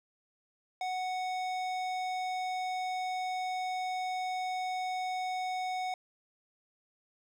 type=tone with hard clipping; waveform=triangle; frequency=740 Hz; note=F#5; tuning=in tune; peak=-34 dBFS; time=0.81-5.94 s; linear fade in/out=2 ms; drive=18 dB; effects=none